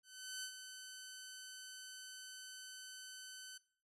10% pulse tone with ADSR envelope, 1520 Hz, F#6, 46 cents sharp, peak -34 dBFS, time 0.03-3.58 s, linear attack 400 ms, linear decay 79 ms, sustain -8 dB, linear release 8 ms, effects noise-tail reverb RT60 0.5 s tail -19 dB re dry + resampled to 32000 Hz

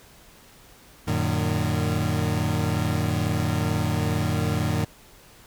30% pulse tone cluster, 91.9 / 114.2 / 152.4 Hz, F#2 / A#2 / D#3, -11 / -35 / -36 cents, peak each -24 dBFS, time 1.07-4.85 s, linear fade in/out 10 ms, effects pink hiss -51 dBFS RMS until 5.46 s

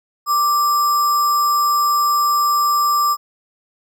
sine tone with sample-and-hold, 1174.7 Hz, D6, in tune, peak -13 dBFS, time 0.26-3.17 s, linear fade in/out 50 ms, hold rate 6300 Hz, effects none

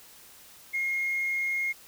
sine tone, 2145 Hz, C7, 42 cents sharp, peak -25 dBFS, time 0.73-1.73 s, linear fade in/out 20 ms, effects tanh soft clip ceiling -22 dBFS + white hiss -52 dBFS RMS until 1.87 s

